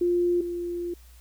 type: tone pair in turn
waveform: sine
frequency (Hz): 350.8 / 347.8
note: F4 / F4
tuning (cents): +8 / -7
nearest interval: unison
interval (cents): 15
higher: first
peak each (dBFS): -20 / -28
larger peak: first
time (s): 0.01-0.41 / 0.41-0.94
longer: second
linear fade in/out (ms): 5
effects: added 60 Hz sine -48 dBFS peak until 1.2 s + white hiss -58 dBFS RMS until 1.2 s